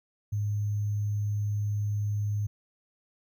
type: tone with sample-and-hold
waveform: sine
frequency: 103.83 Hz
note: G#2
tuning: in tune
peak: -26 dBFS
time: 0.32-2.47 s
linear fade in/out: 10 ms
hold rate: 6300 Hz
effects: none